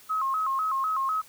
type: tone with vibrato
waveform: sine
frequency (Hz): 1171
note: D6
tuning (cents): -5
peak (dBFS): -24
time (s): 0.09-1.22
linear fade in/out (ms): 20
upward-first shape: square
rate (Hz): 4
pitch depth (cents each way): 150
effects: white hiss -53 dBFS RMS until 1.28 s